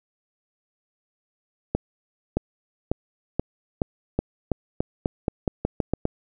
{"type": "accelerating click train", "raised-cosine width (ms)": 2, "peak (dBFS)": -8, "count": 15, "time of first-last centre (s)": [1.75, 6.054], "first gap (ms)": 620, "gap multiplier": 0.88, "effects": []}